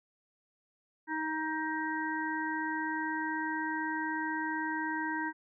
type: harmonic tone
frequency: 314.2 Hz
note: D#4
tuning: 17 cents sharp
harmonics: 1 / 3 / 5 / 6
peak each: -36 / -36 / -37 / -40 dBFS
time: 1.07-5.33 s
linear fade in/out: 50 ms
effects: none